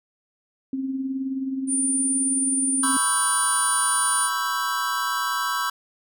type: tone with tremolo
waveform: sine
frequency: 266.3 Hz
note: C4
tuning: 31 cents sharp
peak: -22 dBFS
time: 0.73-2.97 s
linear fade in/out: 2 ms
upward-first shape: triangle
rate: 19 Hz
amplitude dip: 55%
type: tone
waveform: sine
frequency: 9260 Hz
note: D9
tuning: 25 cents flat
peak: -21 dBFS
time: 1.67-4.3 s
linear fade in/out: 50 ms
type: chord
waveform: square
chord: C# half-diminished seventh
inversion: third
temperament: equal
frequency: 987.8 / 1108.7 / 1318.5 / 1568 Hz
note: B5 / C#6 / E6 / G6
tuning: 0 / 0 / 0 / 0 cents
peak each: -30 / -29 / -29 / -30 dBFS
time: 2.83-5.7 s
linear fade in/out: 5 ms
effects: none